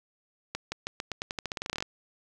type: accelerating click train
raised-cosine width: 0.2 ms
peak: -15 dBFS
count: 19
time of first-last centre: 0.55-1.825 s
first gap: 170 ms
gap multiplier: 0.88
effects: none